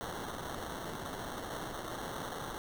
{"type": "noise with sample-and-hold", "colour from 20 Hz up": "blue", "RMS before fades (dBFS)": -41, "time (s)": [0.01, 2.58], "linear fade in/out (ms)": 0, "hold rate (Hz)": 2450, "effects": []}